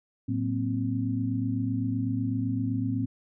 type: tone cluster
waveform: sine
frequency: 111.2 / 186.7 / 235.9 / 263.8 Hz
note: A2 / F#3 / A#3 / C4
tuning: +19 / +16 / +21 / +14 cents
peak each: -29 / -38 / -34 / -29 dBFS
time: 0.28-3.06 s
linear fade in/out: 10 ms
effects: none